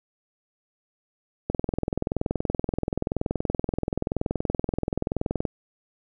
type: click train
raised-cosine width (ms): 2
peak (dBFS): -11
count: 84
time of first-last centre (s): 1.5-5.452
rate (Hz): 21
effects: none